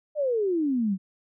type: exponential sweep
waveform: sine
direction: down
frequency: 620 to 181.7 Hz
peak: -22 dBFS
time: 0.15-0.98 s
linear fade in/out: 50 ms
effects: none